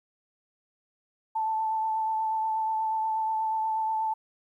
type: tone with vibrato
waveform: sine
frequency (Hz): 880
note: A5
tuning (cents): 0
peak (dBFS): -25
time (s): 1.35-4.14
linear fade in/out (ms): 10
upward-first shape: triangle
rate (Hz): 8.3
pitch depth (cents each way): 20
effects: 11-bit